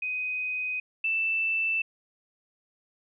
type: tone pair in turn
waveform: sine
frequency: 2505 / 2654 Hz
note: D#7 / E7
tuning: +11 / +11 cents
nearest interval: minor second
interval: 100 cents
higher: second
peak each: -28 / -24 dBFS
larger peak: second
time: 0.02-0.8 / 1.04-1.82 s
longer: neither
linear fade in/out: 5 ms
effects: none